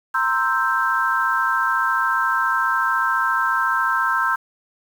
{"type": "chord", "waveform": "sine", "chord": "C dominant seventh", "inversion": "third", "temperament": "equal", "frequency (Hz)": [932.3, 1046.5, 1318.5, 1568], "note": ["Bb5", "C6", "E6", "G6"], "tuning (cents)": [0, 0, 0, 0], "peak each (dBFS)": [-26, -23, -22, -21], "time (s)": [0.14, 4.36], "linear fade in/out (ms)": 10, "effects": ["7-bit"]}